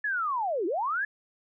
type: linear two-way sweep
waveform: sine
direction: down then up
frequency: 1742 to 315.5 to 1742 Hz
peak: -26 dBFS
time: 0.04-1.05 s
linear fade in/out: 5 ms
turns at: 0.66 s
effects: none